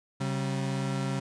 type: tone pair together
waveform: 35% pulse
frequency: 135.5 / 193.39 Hz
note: C#3 / G3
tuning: -39 / -23 cents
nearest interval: tritone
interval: 616 cents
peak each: -28 / -32 dBFS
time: 0.2-1.2 s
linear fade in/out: 10 ms
effects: resampled to 22050 Hz